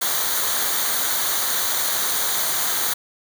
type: noise with comb filter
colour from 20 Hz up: white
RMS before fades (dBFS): -22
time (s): 0.01-2.94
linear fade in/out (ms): 10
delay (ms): 0.38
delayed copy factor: -0.65
effects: none